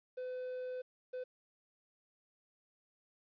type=tone bursts at uneven times; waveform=triangle; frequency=506 Hz; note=B4; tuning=42 cents sharp; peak=-37 dBFS; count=2; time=0.17-0.82 / 1.13-1.24 s; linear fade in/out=10 ms; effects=resampled to 11025 Hz + 12-bit